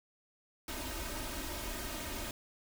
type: noise with comb filter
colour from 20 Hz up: pink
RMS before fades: -40 dBFS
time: 0.68-2.31 s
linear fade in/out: 2 ms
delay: 3.2 ms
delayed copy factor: +0.8
effects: none